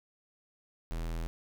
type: tone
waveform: square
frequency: 41.2 Hz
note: E1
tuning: in tune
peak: -34 dBFS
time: 0.91-1.27 s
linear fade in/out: 0 ms
effects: none